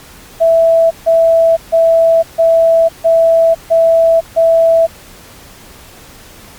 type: tone bursts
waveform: sine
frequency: 659.3 Hz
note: E5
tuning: in tune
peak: -5 dBFS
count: 7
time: 0.4-4.87 s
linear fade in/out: 20 ms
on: 510 ms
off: 150 ms
effects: pink hiss -37 dBFS RMS until 6.58 s + MP3 96 kbps